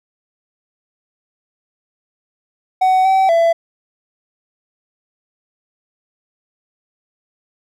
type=tone with pitch steps; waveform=triangle; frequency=750 / 766 / 669 Hz; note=F#5 / G5 / E5; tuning=+23 / -40 / +25 cents; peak=-8 dBFS; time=2.81-3.53 s; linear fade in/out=10 ms; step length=240 ms; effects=none